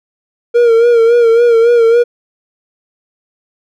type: tone with vibrato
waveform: triangle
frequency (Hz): 466.6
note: A#4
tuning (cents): +2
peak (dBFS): -3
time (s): 0.54-2.04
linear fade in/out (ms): 20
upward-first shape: sine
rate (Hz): 3.6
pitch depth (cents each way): 52
effects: none